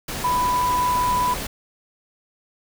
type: tone in noise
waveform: sine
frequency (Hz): 992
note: B5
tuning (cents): +7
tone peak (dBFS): -18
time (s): 0.24-1.34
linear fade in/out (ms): 5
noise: pink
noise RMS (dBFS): -29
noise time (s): 0.08-1.47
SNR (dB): +8
effects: none